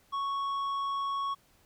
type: tone with tanh clipping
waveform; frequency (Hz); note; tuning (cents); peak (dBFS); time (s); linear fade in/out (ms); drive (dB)
sine; 1108.7; C#6; 0; -31; 0.12-1.35; 20; 7
effects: pink hiss -65 dBFS RMS until 1.65 s